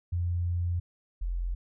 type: tone pair in turn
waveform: sine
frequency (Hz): 87.31 / 43.66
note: F2 / F1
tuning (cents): 0 / 0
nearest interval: octave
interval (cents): 1200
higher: first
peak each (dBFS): -26 / -28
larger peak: first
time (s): 0.12-0.8 / 1.21-1.55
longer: first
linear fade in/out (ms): 10
effects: none